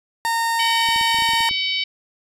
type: tone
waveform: 30% pulse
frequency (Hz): 919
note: A#5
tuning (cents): -25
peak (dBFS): -16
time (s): 0.25-1.49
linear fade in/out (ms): 0
type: harmonic tone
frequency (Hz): 758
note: F#5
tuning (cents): +42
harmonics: 3 / 4 / 5 / 6 / 7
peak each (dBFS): -25 / -23 / -27 / -29 / -34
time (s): 0.59-1.84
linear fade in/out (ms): 5
type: clicks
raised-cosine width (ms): 3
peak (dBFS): -25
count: 10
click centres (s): 0.888 / 0.961 / 1.012 / 1.145 / 1.187 / 1.222 / 1.29 / 1.335 / 1.406 / 1.511
effects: resampled to 32000 Hz